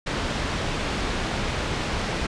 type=low-pass noise; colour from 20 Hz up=pink; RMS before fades=-27 dBFS; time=0.06-2.27 s; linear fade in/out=10 ms; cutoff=4400 Hz; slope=12 dB/octave; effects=resampled to 22050 Hz